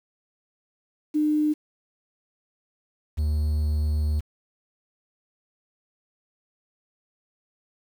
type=tone pair in turn; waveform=sine / triangle; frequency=302.6 / 75.65 Hz; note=D#4 / D#2; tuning=-48 / -48 cents; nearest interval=2 octaves; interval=2400 cents; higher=first; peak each=-19 dBFS; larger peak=neither; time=1.14-1.54 / 3.17-4.21 s; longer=second; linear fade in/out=20 ms; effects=8-bit